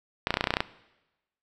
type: clicks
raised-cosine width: 0.3 ms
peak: -7 dBFS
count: 11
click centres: 0.271 / 0.306 / 0.341 / 0.371 / 0.409 / 0.441 / 0.472 / 0.506 / 0.539 / 0.569 / 0.605 s
effects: noise-tail reverb RT60 1.0 s tail -19 dB re dry